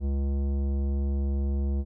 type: tone with tanh clipping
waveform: triangle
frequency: 69.3 Hz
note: C#2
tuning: in tune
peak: -26 dBFS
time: 0-1.85 s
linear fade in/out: 50 ms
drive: 18 dB
effects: none